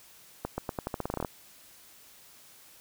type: accelerating click train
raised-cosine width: 1 ms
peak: -17 dBFS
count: 14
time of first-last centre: 0.45-1.248 s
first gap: 130 ms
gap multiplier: 0.86
effects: white hiss -55 dBFS RMS until 2.8 s